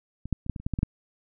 clicks, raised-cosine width 5 ms, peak -23 / -12 / -26 / -13 / -20 / -29 / -15 / -15 / -16 / -10 dBFS, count 10, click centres 0.256 / 0.327 / 0.464 / 0.497 / 0.562 / 0.6 / 0.665 / 0.737 / 0.789 / 0.831 s, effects none

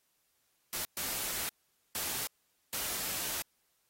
white noise bursts at uneven times, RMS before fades -36 dBFS, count 4, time 0.73-0.85 / 0.97-1.49 / 1.95-2.27 / 2.73-3.42 s, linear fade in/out 0 ms, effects white hiss -75 dBFS RMS until 3.89 s + AAC 48 kbps

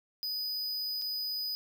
square tone with dropouts, 4978 Hz, D#8, in tune, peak -33 dBFS, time 0.23-1.55 s, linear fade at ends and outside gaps 0 ms, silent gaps 1.015-1.02 s, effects none

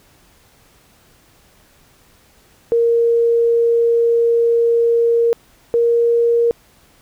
sine tone pair in turn, 466.2 / 468.8 Hz, A#4 / A#4, 0 / +10 cents, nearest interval unison, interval 10 cents, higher second, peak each -11 dBFS, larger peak neither, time 2.72-5.33 / 5.74-6.51 s, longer first, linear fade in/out 0 ms, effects pink hiss -52 dBFS RMS until 7.01 s

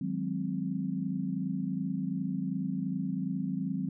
sine chord, Ab dominant seventh, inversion second, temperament equal, 155.56 / 185 / 207.7 / 261.6 Hz, Eb3 / Gb3 / Ab3 / C4, 0 / 0 / 0 / 0 cents, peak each -38 / -33 / -38 / -35 dBFS, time 0.01-3.89 s, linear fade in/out 5 ms, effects none

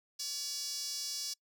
sawtooth tone with high-pass filter, 570 Hz, C#5, 48 cents sharp, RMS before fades -39 dBFS, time 0.19-1.34 s, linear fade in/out 10 ms, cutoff 5100 Hz, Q 4.4, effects noise-tail reverb RT60 0.1 s tail -25 dB re dry

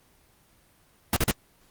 pink noise bursts, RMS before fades -22 dBFS, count 3, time 1.13-1.313 s, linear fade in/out 2 ms, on 35 ms, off 39 ms, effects pink hiss -61 dBFS RMS until 1.7 s + Opus 24 kbps

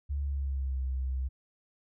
sine tone with pitch glide, 71 to 65.11 Hz, C#2 to C2, +42 to -8 cents, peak -29 dBFS, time 0.09-1.29 s, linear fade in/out 20 ms, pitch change -150 cents, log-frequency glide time 0.2-0.82 s, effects none

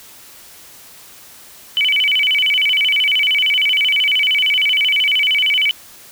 sine tone with vibrato, 2621 Hz, E7, 11 cents flat, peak -12 dBFS, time 1.77-5.71 s, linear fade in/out 0 ms, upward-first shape square, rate 13 Hz, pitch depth 240 cents each way, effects white hiss -41 dBFS RMS until 6.11 s

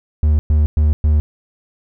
triangle tone bursts, 75.6 Hz, D#2, 49 cents flat, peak -8 dBFS, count 4, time 0.23-1.2 s, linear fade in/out 0 ms, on 160 ms, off 110 ms, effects none

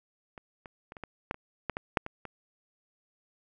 clicks, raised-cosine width 0.5 ms, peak -29 / -29 / -28 / -29 / -23 / -14 / -28 / -15 / -18 / -8 / -22 / -25 dBFS, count 12, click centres 0.378 / 0.658 / 0.921 / 0.968 / 1.037 / 1.311 / 1.344 / 1.697 / 1.769 / 1.972 / 2.064 / 2.253 s, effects none

